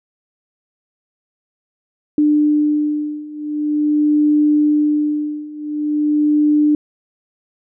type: beating tone pair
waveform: sine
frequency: 298.5 / 298.95 Hz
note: D4 / D4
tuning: +28 / +31 cents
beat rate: 0.45 Hz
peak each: -17 / -15 dBFS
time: 2.18-6.75 s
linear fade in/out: 2 ms
effects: none